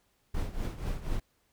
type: noise with tremolo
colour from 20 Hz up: brown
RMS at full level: -30 dBFS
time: 0.34-1.2 s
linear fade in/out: 5 ms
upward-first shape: triangle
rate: 4.1 Hz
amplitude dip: 80%
effects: pink hiss -72 dBFS RMS until 1.52 s